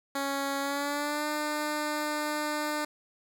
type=tone with pitch glide; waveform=10% pulse; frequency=277.2 to 300.5 Hz; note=C#4 to D4; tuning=0 to +40 cents; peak=-21 dBFS; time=0.15-2.85 s; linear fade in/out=5 ms; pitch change=+140 cents; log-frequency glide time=0.6-1.26 s; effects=none